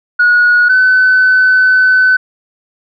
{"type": "tone pair in turn", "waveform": "sine", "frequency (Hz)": [1454, 1511.4], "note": ["F#6", "F#6"], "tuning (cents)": [-31, 36], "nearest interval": "minor second", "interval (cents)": 67, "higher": "second", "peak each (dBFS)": -4, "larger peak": "neither", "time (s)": [[0.19, 0.69], [0.69, 2.17]], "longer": "second", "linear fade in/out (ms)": 10, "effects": ["tanh soft clip ceiling -2 dBFS"]}